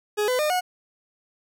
40% pulse tone with pitch steps, 418.6 / 503.6 / 605.8 / 728.8 Hz, G#4 / B4 / D#5 / F#5, +14 / +34 / -46 / -26 cents, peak -20 dBFS, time 0.17-0.61 s, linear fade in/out 20 ms, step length 110 ms, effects none

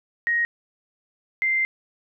sine tone pair in turn, 1878 / 2087 Hz, A#6 / C7, +12 / -5 cents, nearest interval major second, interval 183 cents, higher second, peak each -19 dBFS, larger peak neither, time 0.27-0.45 / 1.42-1.65 s, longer second, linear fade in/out 0 ms, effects none

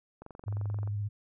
click train, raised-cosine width 1 ms, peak -32 dBFS, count 16, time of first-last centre 0.22-0.875 s, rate 22.9 Hz
sine tone with vibrato, 103 Hz, G#2, 14 cents flat, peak -30 dBFS, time 0.46-1.09 s, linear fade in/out 20 ms, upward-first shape sine, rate 17 Hz, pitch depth 39 cents each way
effects none

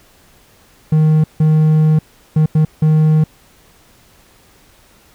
triangle tone bursts at uneven times, 155.56 Hz, D#3, in tune, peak -6 dBFS, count 5, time 0.92-1.24 / 1.4-1.99 / 2.36-2.46 / 2.55-2.65 / 2.82-3.24 s, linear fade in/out 5 ms, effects pink hiss -49 dBFS RMS until 5.14 s

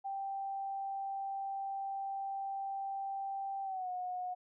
sine tone with pitch glide, 784 to 727.3 Hz, G5 to F#5, 0 to -30 cents, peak -36 dBFS, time 0.04-4.35 s, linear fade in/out 20 ms, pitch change -130 cents, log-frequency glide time 3.63-3.89 s, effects none

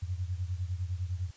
sine beating tone pair, 87.5 / 97.4 Hz, F2 / G2, +4 / -11 cents, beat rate 9.9 Hz, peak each -33 / -36 dBFS, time 0.02-1.31 s, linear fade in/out 10 ms, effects white hiss -58 dBFS RMS until 1.36 s + resampled to 16000 Hz

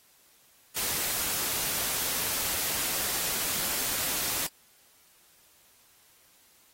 white noise, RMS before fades -30 dBFS, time 0.76-4.47 s, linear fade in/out 5 ms, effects white hiss -61 dBFS RMS until 6.73 s + AAC 48 kbps

